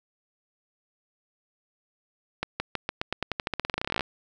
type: accelerating click train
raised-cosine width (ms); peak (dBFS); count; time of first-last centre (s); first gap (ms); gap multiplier
0.3; -11; 26; 2.43-4.008; 170; 0.9
effects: none